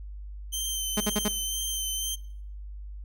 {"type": "tone with vibrato", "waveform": "15% pulse", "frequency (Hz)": 3109, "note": "G7", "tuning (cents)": -15, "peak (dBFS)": -22, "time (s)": [0.52, 2.16], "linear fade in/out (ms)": 20, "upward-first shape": "sine", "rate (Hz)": 2, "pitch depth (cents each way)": 21}
{"type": "tone bursts", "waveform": "sawtooth", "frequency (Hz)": 209.7, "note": "G#3", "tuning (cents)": 17, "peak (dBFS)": -20, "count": 4, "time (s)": [0.97, 1.283], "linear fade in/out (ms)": 5, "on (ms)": 34, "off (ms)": 59}
{"effects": ["noise-tail reverb RT60 0.6 s tail -21 dB re dry", "added 50 Hz sine -37 dBFS peak until 3.04 s"]}